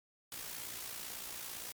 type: noise with amplitude modulation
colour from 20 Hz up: white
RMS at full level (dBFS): -42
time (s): 0.32-1.72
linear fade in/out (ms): 0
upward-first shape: sine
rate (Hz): 57.9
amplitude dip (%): 50
effects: MP3 96 kbps